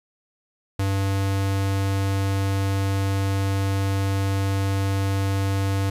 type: tone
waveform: square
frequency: 97.7 Hz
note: G2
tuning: 5 cents flat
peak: -21 dBFS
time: 0.79-5.9 s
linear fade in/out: 5 ms
effects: resampled to 32000 Hz + 9-bit